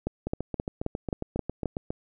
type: two click trains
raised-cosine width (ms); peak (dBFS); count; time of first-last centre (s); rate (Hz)
2; -14 / -17; 7 / 13; 0.07-1.657 / 0.27-1.905; 3.78 / 7.34
effects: none